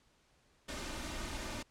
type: noise with comb filter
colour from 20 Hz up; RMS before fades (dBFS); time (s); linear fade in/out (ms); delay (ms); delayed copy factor
pink; -41; 0.68-1.63; 10; 3.3; +0.55
effects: pink hiss -70 dBFS RMS until 1.7 s + low-pass 8000 Hz 12 dB/octave